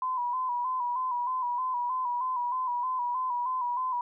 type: tone with vibrato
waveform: sine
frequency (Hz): 996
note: B5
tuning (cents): +14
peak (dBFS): -27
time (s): 0.02-4.01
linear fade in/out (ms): 2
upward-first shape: square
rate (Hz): 3.2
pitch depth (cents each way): 47
effects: none